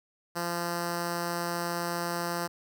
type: tone with notch filter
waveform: 5% pulse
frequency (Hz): 172.3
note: F3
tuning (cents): -23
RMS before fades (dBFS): -32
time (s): 0.35-2.48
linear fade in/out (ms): 20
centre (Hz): 2300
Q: 1.5
effects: none